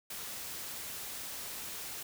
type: noise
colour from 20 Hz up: white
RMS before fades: -42 dBFS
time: 0.1-2.03 s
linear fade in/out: 5 ms
effects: none